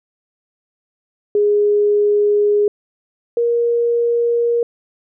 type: tone pair in turn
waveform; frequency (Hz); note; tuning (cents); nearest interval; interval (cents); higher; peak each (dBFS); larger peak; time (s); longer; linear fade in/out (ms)
sine; 413.8 / 471.6; G#4 / A#4; -6 / +20; major second; 226; second; -11 / -13; first; 1.35-2.68 / 3.37-4.63; first; 2
effects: none